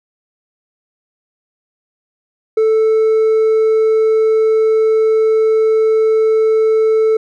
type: tone with hard clipping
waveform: sine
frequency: 440 Hz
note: A4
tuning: in tune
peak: -10 dBFS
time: 2.57-7.17 s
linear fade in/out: 5 ms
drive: 2 dB
effects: none